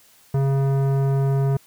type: tone with tanh clipping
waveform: sine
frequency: 136.8 Hz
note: C#3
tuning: 23 cents flat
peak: -19 dBFS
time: 0.34-1.57 s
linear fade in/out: 5 ms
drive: 15 dB
effects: white hiss -54 dBFS RMS until 1.66 s

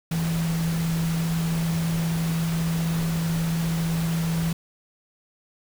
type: tone in noise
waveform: sine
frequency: 164.81 Hz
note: E3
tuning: in tune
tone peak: -22 dBFS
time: 0.11-4.53 s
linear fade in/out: 5 ms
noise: pink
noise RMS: -34 dBFS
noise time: 0.11-4.53 s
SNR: +9 dB
effects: none

